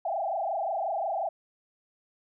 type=tone with frequency modulation; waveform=sine; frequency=726 Hz; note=F#5; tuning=33 cents flat; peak=-27 dBFS; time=0.05-1.29 s; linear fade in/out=5 ms; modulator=25.6 Hz; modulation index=3.4; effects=none